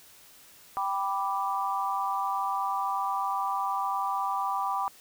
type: chord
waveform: sine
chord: G major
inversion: none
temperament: equal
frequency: 784 / 987.8 / 1174.7 Hz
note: G5 / B5 / D6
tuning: 0 / 0 / 0 cents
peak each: -31 dBFS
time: 0.77-4.88 s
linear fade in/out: 0 ms
effects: white hiss -54 dBFS RMS until 5 s